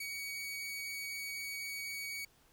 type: tone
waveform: sawtooth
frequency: 2252 Hz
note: C#7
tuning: 27 cents sharp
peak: -36 dBFS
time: 0-2.25 s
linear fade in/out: 5 ms
effects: pink hiss -67 dBFS RMS until 2.52 s